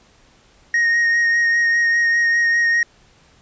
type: tone with vibrato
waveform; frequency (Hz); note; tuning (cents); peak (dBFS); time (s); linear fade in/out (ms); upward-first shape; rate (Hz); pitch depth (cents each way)
triangle; 1864.7; A#6; 0; -12; 0.74-2.83; 2; sine; 5; 15
effects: pink hiss -53 dBFS RMS until 3.41 s + resampled to 16000 Hz